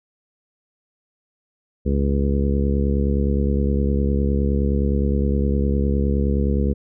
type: harmonic tone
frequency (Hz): 69.7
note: C#2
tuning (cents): +10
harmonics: 1 / 2 / 3 / 4 / 5 / 6 / 7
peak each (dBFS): -19 / -26 / -23 / -30 / -31 / -29 / -30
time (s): 1.85-6.74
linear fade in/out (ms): 20
effects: none